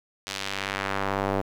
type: tone with band-pass filter sweep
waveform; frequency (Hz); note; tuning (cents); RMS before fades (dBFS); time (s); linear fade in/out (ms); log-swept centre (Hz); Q
square; 49; G1; 0; -29; 0.26-1.42; 20; 4800 to 590; 0.94
effects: 8-bit